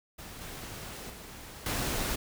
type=noise with level steps; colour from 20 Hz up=pink; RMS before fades=-45 / -42 / -46 / -32 dBFS; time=0.18-2.16 s; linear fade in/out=10 ms; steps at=0.41 / 1.1 / 1.66 s; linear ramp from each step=2 ms; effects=none